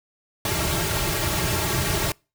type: noise with comb filter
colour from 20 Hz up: pink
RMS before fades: -24 dBFS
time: 0.45-2.12 s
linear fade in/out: 2 ms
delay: 4 ms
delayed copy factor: -0.85
effects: noise-tail reverb RT60 0.3 s tail -26 dB re dry